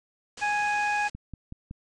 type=low-pass noise; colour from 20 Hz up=white; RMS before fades=-43 dBFS; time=0.37-1.1 s; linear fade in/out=5 ms; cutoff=7700 Hz; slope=48 dB/octave
type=harmonic tone; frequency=830.6 Hz; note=G#5; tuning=in tune; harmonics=1 / 2 / 3; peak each=-26 / -29 / -31 dBFS; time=0.41-1.09 s; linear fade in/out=20 ms
type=click train; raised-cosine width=5 ms; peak=-26 dBFS; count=4; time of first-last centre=1.15-1.711 s; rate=5.35 Hz
effects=none